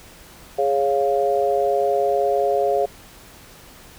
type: chord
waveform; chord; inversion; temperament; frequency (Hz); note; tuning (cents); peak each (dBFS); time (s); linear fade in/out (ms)
sine; Db major; second; equal; 415.3 / 554.4 / 698.5; Ab4 / Db5 / F5; 0 / 0 / 0; -21; 0.58-2.86; 10
effects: pink hiss -45 dBFS RMS until 3.98 s